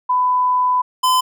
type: tone pair in turn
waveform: sine / square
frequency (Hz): 1000 / 1018.7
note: B5 / C6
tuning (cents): +21 / -47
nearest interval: unison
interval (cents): 32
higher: second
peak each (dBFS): -13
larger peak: neither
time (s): 0.09-0.82 / 1.03-1.21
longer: first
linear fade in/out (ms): 10
effects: none